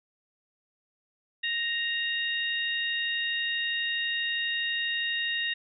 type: harmonic tone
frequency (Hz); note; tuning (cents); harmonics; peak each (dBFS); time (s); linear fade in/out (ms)
932.3; A#5; 0; 2 / 3 / 4; -30 / -32 / -33; 1.43-5.54; 10
effects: none